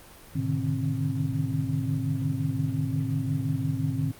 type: tone cluster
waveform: sine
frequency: 107.2 / 127.2 / 148.1 / 153.8 / 266.6 Hz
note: A2 / C3 / D3 / D#3 / C4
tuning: -45 / -48 / +15 / -20 / +33 cents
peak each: -31 dBFS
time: 0.35-4.12 s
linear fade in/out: 10 ms
effects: pink hiss -49 dBFS RMS until 4.19 s + Opus 32 kbps